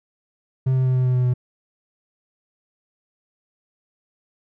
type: tone with pitch steps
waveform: triangle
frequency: 130.81 / 129.76 / 128.71 / 127.67 / 126.65 / 125.63 / 124.61 Hz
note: C3 / C3 / C3 / C3 / B2 / B2 / B2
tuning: 0 / -14 / -28 / -42 / +44 / +30 / +16 cents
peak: -14 dBFS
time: 0.66-1.339 s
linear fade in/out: 10 ms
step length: 97 ms
effects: none